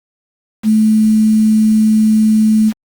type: tone with quantisation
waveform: sine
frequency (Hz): 217.2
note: A3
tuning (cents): -22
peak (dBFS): -7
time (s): 0.63-2.73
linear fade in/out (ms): 50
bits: 5
effects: Opus 48 kbps